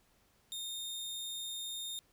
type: tone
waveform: sawtooth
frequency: 3662 Hz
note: A#7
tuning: 32 cents flat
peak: -36 dBFS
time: 0.52-1.99 s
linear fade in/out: 0 ms
effects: pink hiss -70 dBFS RMS until 2.12 s